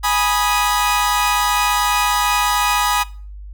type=chord; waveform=sawtooth; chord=G# minor; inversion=none; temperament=equal with one note detuned; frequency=830.6 / 979.8 / 1244.5 Hz; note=G#5 / B5 / D#6; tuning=0 / -14 / 0 cents; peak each=-16 dBFS; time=0.03-3.04 s; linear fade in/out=20 ms; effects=noise-tail reverb RT60 0.4 s tail -20 dB re dry + added 50 Hz sine -31 dBFS peak until 3.53 s